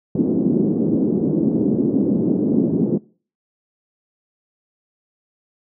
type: band-pass noise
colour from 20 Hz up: pink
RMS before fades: -18 dBFS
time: 0.15-2.98 s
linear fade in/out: 5 ms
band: 190 to 340 Hz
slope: 24 dB/octave
effects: noise-tail reverb RT60 0.4 s tail -22 dB re dry